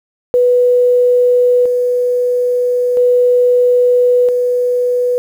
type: tone with tremolo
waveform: sine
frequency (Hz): 492.9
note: B4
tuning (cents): -3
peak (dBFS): -7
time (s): 0.34-5.18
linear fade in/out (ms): 0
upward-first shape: square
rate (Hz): 0.38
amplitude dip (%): 35
effects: 7-bit